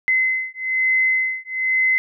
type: beating tone pair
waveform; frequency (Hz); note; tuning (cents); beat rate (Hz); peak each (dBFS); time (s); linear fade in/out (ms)
sine; 2048 / 2049.1; C7 / C7; -38 / -37; 1.1; -20; 0.08-1.98; 0
effects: none